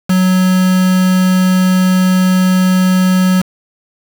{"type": "tone with quantisation", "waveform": "triangle", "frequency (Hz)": 185, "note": "F#3", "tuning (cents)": 0, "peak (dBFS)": -6, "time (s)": [0.09, 3.42], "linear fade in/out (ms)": 10, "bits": 3, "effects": []}